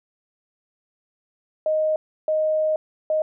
sine tone bursts at uneven times, 622.3 Hz, D#5, in tune, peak -18 dBFS, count 3, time 1.66-1.96 / 2.28-2.76 / 3.1-3.22 s, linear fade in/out 2 ms, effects none

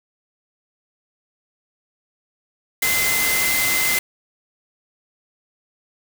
sine tone in noise, 2061 Hz, C7, 27 cents flat, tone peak -21 dBFS, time 2.82-3.99 s, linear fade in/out 5 ms, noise white, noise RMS -21 dBFS, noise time 2.82-3.99 s, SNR -3 dB, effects none

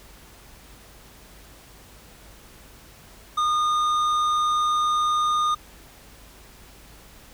sine tone with tanh clipping, 1222 Hz, D#6, 32 cents flat, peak -21 dBFS, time 3.37-5.55 s, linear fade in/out 10 ms, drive 10 dB, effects added 50 Hz sine -52 dBFS peak until 7.33 s + pink hiss -49 dBFS RMS until 7.33 s

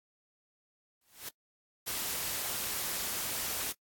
white noise with exponential growth, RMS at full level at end -37 dBFS, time 1.01-1.29 s, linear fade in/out 5 ms, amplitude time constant 59 ms
white noise, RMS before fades -35 dBFS, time 1.86-3.73 s, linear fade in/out 20 ms
effects noise-tail reverb RT60 0.1 s tail -24 dB re dry + AAC 64 kbps

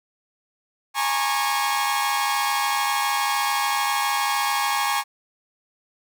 sawtooth tone cluster, 825 / 898 / 945 / 1096 / 1181 Hz, G#5 / A5 / A#5 / C#6 / D6, -12 / +35 / +23 / -20 / +9 cents, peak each -21 / -28 / -26 / -21 / -30 dBFS, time 0.94-5.04 s, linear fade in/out 50 ms, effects none

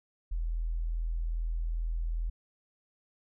sine tone, 41.22 Hz, E1, 1 cent sharp, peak -29 dBFS, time 0.31-2.3 s, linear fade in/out 10 ms, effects none

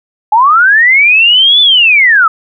sine linear two-way sweep, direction up then down, 822 to 3520 to 1245 Hz, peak -3 dBFS, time 0.32-2.28 s, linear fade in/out 5 ms, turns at 1.61 s, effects none

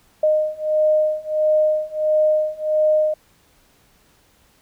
sine beating tone pair, 615 / 616.5 Hz, D#5 / D#5, -20 / -16 cents, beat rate 1.5 Hz, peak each -19 / -18 dBFS, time 0.23-3.14 s, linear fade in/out 5 ms, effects pink hiss -57 dBFS RMS until 4.61 s

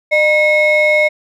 triangle ring-modulated tone, 783 Hz, G5, 2 cents flat, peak -4 dBFS, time 0.11-1.09 s, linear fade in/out 20 ms, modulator 1390 Hz, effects none

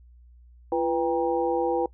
sine tone cluster, 342 / 492.5 / 797 / 944 Hz, F4 / B4 / G5 / A#5, -36 / -5 / +28 / +22 cents, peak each -27 / -25 / -28 / -34 dBFS, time 0.72-1.86 s, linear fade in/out 2 ms, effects noise-tail reverb RT60 0.1 s tail -22 dB re dry + added 60 Hz sine -49 dBFS peak until 1.93 s

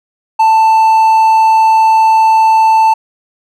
triangle tone, 885 Hz, A5, 10 cents sharp, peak -3 dBFS, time 0.39-2.94 s, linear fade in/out 10 ms, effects none

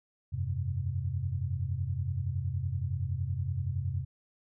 sine chord, F suspended second, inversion none, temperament equal, 87.31 / 98 / 130.81 Hz, F2 / G2 / C3, 0 / 0 / 0 cents, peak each -34 dBFS, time 0.32-4.05 s, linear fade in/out 20 ms, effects none

